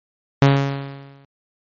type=tone with exponential decay; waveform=sawtooth; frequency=138.59 Hz; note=C#3; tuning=in tune; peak=-4 dBFS; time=0.42-1.25 s; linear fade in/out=0 ms; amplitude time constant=180 ms; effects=low-pass 4000 Hz 12 dB/octave + MP3 32 kbps